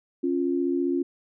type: tone pair together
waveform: sine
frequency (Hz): 274.2 / 349.3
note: C#4 / F4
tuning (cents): -19 / 0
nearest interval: major third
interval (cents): 419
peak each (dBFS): -25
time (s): 0.23-1.03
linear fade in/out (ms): 10
effects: none